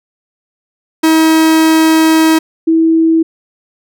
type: tone pair in turn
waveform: 45% pulse / sine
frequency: 319.5 / 325.1 Hz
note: D#4 / E4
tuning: +46 / -24 cents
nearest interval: unison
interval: 30 cents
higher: second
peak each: -6 dBFS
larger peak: neither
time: 1.03-2.39 / 2.67-3.23 s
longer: first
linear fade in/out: 10 ms
effects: none